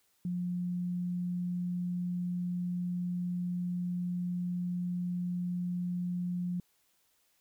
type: tone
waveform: sine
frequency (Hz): 177.6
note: F3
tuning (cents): +29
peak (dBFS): -31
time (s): 0.25-6.6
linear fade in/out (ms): 2
effects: white hiss -72 dBFS RMS until 7.4 s